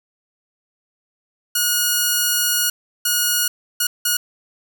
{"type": "tone bursts at uneven times", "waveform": "5% pulse", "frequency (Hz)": 1445, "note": "F#6", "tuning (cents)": -41, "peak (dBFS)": -5, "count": 4, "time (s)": [[1.55, 2.7], [3.05, 3.48], [3.8, 3.87], [4.05, 4.17]], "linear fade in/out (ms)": 5, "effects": []}